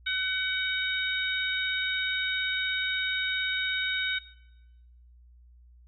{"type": "harmonic tone with a mistuned harmonic", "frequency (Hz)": 754, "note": "F#5", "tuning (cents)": 32, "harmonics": [2, 3, 4, 5], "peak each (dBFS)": [-31, -33, -37, -31], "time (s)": [0.06, 4.19], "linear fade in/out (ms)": 10, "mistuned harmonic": 5, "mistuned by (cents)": -15, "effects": ["noise-tail reverb RT60 1.0 s tail -18 dB re dry", "added 60 Hz sine -52 dBFS peak until 5.87 s"]}